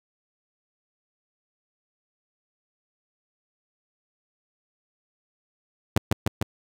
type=tone with echo; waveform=sawtooth; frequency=103.83 Hz; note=G#2; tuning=in tune; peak=-13 dBFS; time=5.96-5.98 s; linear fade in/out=5 ms; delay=150 ms; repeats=3; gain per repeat=-2 dB; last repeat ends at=6.43 s; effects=none

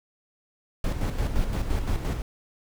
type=noise with tremolo; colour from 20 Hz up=brown; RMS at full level=-24 dBFS; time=0.84-2.22 s; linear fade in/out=2 ms; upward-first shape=square; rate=5.8 Hz; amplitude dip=50%; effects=none

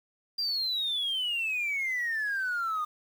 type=exponential sweep; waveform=triangle; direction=down; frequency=4800 to 1212 Hz; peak=-25 dBFS; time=0.38-2.85 s; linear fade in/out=10 ms; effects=tanh soft clip ceiling -24 dBFS + 9-bit

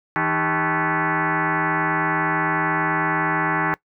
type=tone with frequency modulation; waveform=sine; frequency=311 Hz; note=D#4; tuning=1 cent flat; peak=-18 dBFS; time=0.16-3.74 s; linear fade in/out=0 ms; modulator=237 Hz; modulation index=7.1; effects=noise-tail reverb RT60 0.1 s tail -21 dB re dry

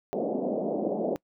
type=band-pass noise; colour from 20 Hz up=white; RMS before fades=-29 dBFS; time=0.13-1.16 s; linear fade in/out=0 ms; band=180 to 670 Hz; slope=48 dB/octave; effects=noise-tail reverb RT60 0.1 s tail -24 dB re dry

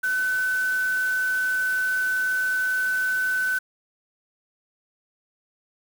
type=tone in noise; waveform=sine; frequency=1512 Hz; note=F#6; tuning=37 cents sharp; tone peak=-21 dBFS; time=0.03-3.59 s; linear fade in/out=10 ms; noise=white; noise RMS=-39 dBFS; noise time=0.03-3.59 s; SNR=+15 dB; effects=none

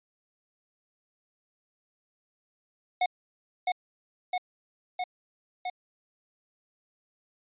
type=tone with echo; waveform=square; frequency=729 Hz; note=F#5; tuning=26 cents flat; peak=-23 dBFS; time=3.01-3.06 s; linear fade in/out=5 ms; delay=660 ms; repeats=4; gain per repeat=-2 dB; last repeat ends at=5.7 s; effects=resampled to 8000 Hz

